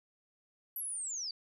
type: linear sweep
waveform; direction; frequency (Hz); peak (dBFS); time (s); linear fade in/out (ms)
sine; down; 11840 to 4535; -36; 0.76-1.31; 2
effects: none